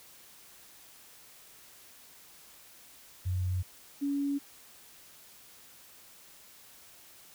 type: tone pair in turn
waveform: sine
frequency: 91.7 / 281.9 Hz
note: F#2 / C#4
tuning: -15 / +29 cents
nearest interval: octave + perfect fifth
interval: 1944 cents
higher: second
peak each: -28 dBFS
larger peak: neither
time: 3.25-3.63 / 4.01-4.39 s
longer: neither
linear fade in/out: 20 ms
effects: white hiss -55 dBFS RMS until 7.34 s